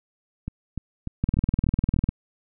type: two click trains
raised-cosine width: 5 ms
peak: -17 / -9 dBFS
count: 6 / 18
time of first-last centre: 0.48-1.964 / 1.24-2.09 s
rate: 3.37 / 20 Hz
effects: none